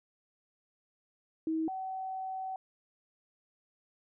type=tone pair in turn; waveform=sine; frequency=320 / 758.5 Hz; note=D#4 / F#5; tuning=+49 / +43 cents; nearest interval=octave + minor third; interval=1494 cents; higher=second; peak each=-29 / -35 dBFS; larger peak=first; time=1.47-1.68 / 1.68-2.56 s; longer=second; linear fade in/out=2 ms; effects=none